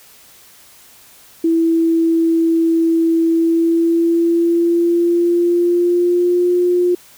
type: tone with pitch glide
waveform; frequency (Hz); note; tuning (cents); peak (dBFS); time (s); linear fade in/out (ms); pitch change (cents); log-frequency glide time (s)
sine; 329.6 to 355.3; E4 to F4; 0 to +30; -11; 1.44-6.95; 5; +130; 3.29-6.53
effects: white hiss -45 dBFS RMS until 7.17 s